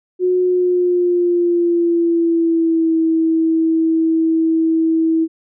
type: tone with pitch glide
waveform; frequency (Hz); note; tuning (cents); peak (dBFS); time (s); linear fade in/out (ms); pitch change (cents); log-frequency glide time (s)
sine; 364 to 324.3; F#4 to E4; -28 to -28; -12; 0.19-5.28; 50; -200; 0.41-2.96
effects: none